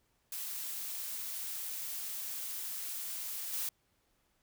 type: noise with level steps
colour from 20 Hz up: blue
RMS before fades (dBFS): -40 / -36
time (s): 0.32-3.69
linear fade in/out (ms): 2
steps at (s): 3.52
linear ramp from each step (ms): 20
effects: pink hiss -75 dBFS RMS until 4.42 s